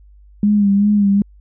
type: tone with vibrato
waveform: sine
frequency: 203.5 Hz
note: G#3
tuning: 35 cents flat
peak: -10 dBFS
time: 0.43-1.22 s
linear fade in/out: 2 ms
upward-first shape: sine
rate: 2.6 Hz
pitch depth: 46 cents each way
effects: added 50 Hz sine -42 dBFS peak until 1.4 s